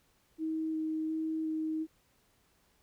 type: tone with vibrato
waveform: sine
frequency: 316.4 Hz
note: D#4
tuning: 29 cents sharp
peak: -31 dBFS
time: 0.38-1.87 s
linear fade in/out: 50 ms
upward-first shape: square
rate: 1.4 Hz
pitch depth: 8 cents each way
effects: pink hiss -70 dBFS RMS until 2.82 s